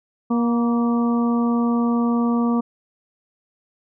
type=harmonic tone with a mistuned harmonic; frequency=236.5 Hz; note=A#3; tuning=25 cents sharp; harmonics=1 / 2 / 3 / 4 / 5; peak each=-17 / -28 / -32 / -32 / -30 dBFS; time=0.3-2.61 s; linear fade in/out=10 ms; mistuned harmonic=5; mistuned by=-32 cents; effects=none